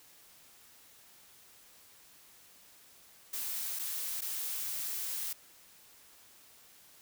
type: noise with dropouts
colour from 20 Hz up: blue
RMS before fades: -37 dBFS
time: 3.33-5.33 s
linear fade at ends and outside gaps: 5 ms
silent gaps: 3.79-3.794 / 4.209-4.218 s
effects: white hiss -59 dBFS RMS until 7.01 s